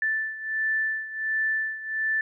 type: beating tone pair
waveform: sine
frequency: 1760 / 1761.4 Hz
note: A6 / A6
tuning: 0 / +1 cents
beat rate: 1.4 Hz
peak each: -26 / -30 dBFS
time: 0.02-2.21 s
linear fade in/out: 2 ms
effects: none